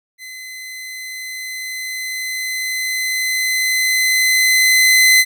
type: tone with level ramp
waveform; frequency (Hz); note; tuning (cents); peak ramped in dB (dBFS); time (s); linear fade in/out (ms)
sawtooth; 2038; C7; -46; -28 to -4; 0.18-5.25; 50
effects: none